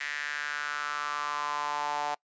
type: tone with high-pass filter sweep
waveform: sawtooth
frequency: 146.83 Hz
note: D3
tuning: in tune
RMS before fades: -33 dBFS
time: 0-2.15 s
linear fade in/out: 10 ms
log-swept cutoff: 1900 to 790 Hz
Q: 4.6
effects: noise-tail reverb RT60 0.1 s tail -24 dB re dry + resampled to 16000 Hz